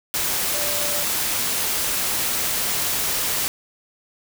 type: tone in noise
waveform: sine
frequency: 587.3 Hz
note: D5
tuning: in tune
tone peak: -31 dBFS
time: 0.54-1.03 s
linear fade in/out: 0 ms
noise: white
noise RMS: -23 dBFS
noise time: 0.14-3.48 s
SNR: -11 dB
effects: none